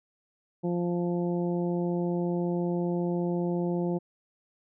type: harmonic tone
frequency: 174.61 Hz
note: F3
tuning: in tune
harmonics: 1 / 2 / 3 / 4 / 5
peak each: -28 / -30 / -36 / -41 / -43 dBFS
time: 0.63-3.99 s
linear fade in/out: 20 ms
effects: none